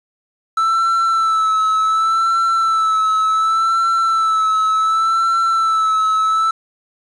triangle tone with vibrato, 1320 Hz, E6, 2 cents sharp, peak -11 dBFS, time 0.57-6.51 s, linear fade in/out 5 ms, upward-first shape sine, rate 0.68 Hz, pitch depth 35 cents each way, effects resampled to 22050 Hz + 7-bit

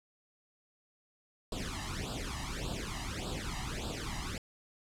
pink noise with flanger, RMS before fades -38 dBFS, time 1.52-4.38 s, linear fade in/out 2 ms, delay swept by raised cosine 0.24 to 1.04 ms, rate 1.7 Hz, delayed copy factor +0.95, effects low-pass 8000 Hz 12 dB/octave

